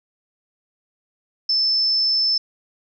sine tone, 5274 Hz, E8, in tune, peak -16 dBFS, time 1.49-2.38 s, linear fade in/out 5 ms, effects none

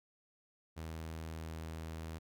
sawtooth tone, 80.5 Hz, E2, 41 cents flat, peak -38 dBFS, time 0.76-2.19 s, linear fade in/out 20 ms, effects none

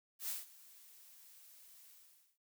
blue noise with ADSR envelope, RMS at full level -39 dBFS, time 0.19-2.38 s, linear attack 94 ms, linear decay 170 ms, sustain -21 dB, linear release 500 ms, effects noise-tail reverb RT60 0.2 s tail -19 dB re dry

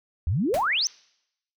sine exponential sweep, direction up, 71.2 to 6272 Hz, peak -21 dBFS, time 0.27-0.87 s, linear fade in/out 0 ms
pink noise with exponential decay, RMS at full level -30 dBFS, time 0.54-0.71 s, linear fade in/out 0 ms, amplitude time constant 36 ms
effects noise-tail reverb RT60 0.8 s tail -26 dB re dry

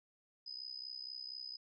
sine tone with amplitude modulation, 5010 Hz, D#8, 11 cents sharp, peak -40 dBFS, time 0.46-1.57 s, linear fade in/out 10 ms, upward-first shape sine, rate 64.2 Hz, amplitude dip 85%, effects none

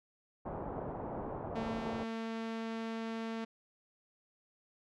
white low-pass noise, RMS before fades -41 dBFS, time 0.45-2.04 s, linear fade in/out 10 ms, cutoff 860 Hz, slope 24 dB/octave
sawtooth tone, 225.7 Hz, A3, 44 cents sharp, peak -33 dBFS, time 1.55-3.45 s, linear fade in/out 10 ms
effects low-pass 4000 Hz 12 dB/octave

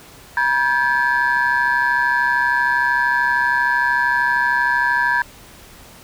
sine tone cluster, 963 / 1580 / 1713 Hz, B5 / G6 / A6, -44 / +13 / -47 cents, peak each -18 dBFS, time 0.37-5.22 s, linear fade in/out 2 ms, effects tanh soft clip ceiling -9 dBFS + pink hiss -43 dBFS RMS until 6.03 s

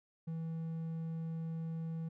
triangle tone, 163 Hz, E3, 19 cents flat, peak -35 dBFS, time 0.27-2.09 s, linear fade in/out 10 ms, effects none

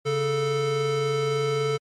square tone pair together, 138.59 / 439.4 Hz, C#3 / A4, 0 / -2 cents, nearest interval octave + minor sixth, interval 1998 cents, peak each -29 / -24 dBFS, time 0.05-1.78 s, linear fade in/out 20 ms, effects low-pass 6000 Hz 12 dB/octave + MP3 64 kbps

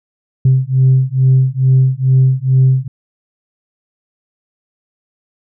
sine beating tone pair, 130 / 132.3 Hz, C3 / C3, -11 / +20 cents, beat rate 2.3 Hz, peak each -10 dBFS, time 0.45-2.88 s, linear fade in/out 5 ms, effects tanh soft clip ceiling -3 dBFS

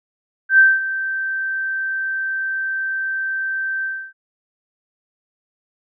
sine tone with ADSR envelope, 1558 Hz, G6, 11 cents flat, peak -6 dBFS, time 0.49-4.13 s, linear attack 96 ms, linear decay 210 ms, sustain -14 dB, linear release 290 ms, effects none

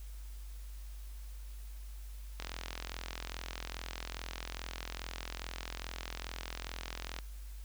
click train, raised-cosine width 0.2 ms, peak -22 dBFS, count 204, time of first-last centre 2.4-7.188 s, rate 42.4 Hz, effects added 50 Hz sine -43 dBFS peak until 7.64 s + white hiss -60 dBFS RMS until 7.64 s

